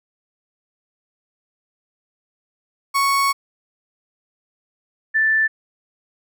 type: tone pair in turn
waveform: 35% pulse / sine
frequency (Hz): 1108.7 / 1763.2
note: C#6 / A6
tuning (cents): 0 / +3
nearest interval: minor sixth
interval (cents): 803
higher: second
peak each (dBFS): -14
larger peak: neither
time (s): 2.94-3.33 / 5.14-5.48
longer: first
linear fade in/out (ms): 20
effects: none